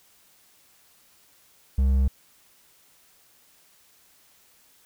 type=tone with hard clipping; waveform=triangle; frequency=66.8 Hz; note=C2; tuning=36 cents sharp; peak=-19 dBFS; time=1.78-2.08 s; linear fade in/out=5 ms; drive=8 dB; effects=white hiss -59 dBFS RMS until 4.85 s